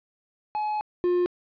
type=tone pair in turn; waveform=triangle; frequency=848 / 355.4 Hz; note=G#5 / F4; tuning=+36 / +30 cents; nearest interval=octave + minor third; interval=1506 cents; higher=first; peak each=-23 / -18 dBFS; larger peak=second; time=0.55-0.81 / 1.04-1.26 s; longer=first; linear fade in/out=0 ms; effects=resampled to 11025 Hz + 10-bit